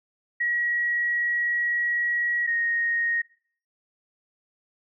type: tone pair in turn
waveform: sine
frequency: 1912 / 1866.2 Hz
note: A#6 / A#6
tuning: +43 / +1 cents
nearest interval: unison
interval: 42 cents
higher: first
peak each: -22 dBFS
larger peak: neither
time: 0.4-2.47 / 2.47-3.22 s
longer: first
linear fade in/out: 10 ms
effects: noise-tail reverb RT60 0.5 s tail -21 dB re dry